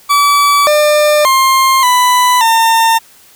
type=tone with pitch steps; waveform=40% pulse; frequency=1149 / 599 / 1060 / 994 / 907 Hz; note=D6 / D5 / C6 / B5 / A#5; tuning=-38 / +34 / +22 / +11 / -48 cents; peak=-6 dBFS; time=0.09-2.99 s; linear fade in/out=20 ms; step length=580 ms; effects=white hiss -43 dBFS RMS until 3.35 s